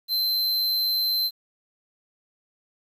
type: tone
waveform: square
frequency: 4096 Hz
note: C8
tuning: 38 cents flat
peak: -22 dBFS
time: 0.08-1.31 s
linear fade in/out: 50 ms
effects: 9-bit